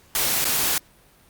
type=noise with dropouts; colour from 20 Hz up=white; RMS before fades=-22 dBFS; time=0.15-0.78 s; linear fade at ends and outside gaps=1 ms; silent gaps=0.444-0.452 s; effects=pink hiss -55 dBFS RMS until 1.29 s + Opus 48 kbps